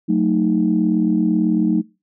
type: chord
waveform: sine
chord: D# diminished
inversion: first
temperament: equal with one note detuned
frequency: 185 / 223.2 / 311.1 Hz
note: F#3 / A3 / D#4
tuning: 0 / +25 / 0 cents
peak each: -18 dBFS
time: 0.08-1.82 s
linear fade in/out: 20 ms
effects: noise-tail reverb RT60 0.3 s tail -25 dB re dry + tanh soft clip ceiling -5 dBFS